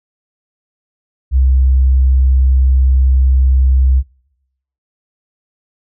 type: tone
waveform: sine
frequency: 65.41 Hz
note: C2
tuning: in tune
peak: -6 dBFS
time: 1.31-4.03 s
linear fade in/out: 50 ms
effects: noise-tail reverb RT60 0.8 s tail -25 dB re dry + tanh soft clip ceiling -3 dBFS